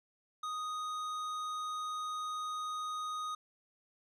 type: tone with tanh clipping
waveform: sine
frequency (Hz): 1244.5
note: D#6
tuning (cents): 0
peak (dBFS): -38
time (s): 0.43-3.35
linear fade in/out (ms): 5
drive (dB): 13
effects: none